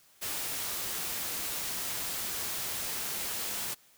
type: noise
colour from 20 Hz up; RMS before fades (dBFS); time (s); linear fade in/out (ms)
white; -35; 0.21-3.75; 20
effects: white hiss -62 dBFS RMS until 3.97 s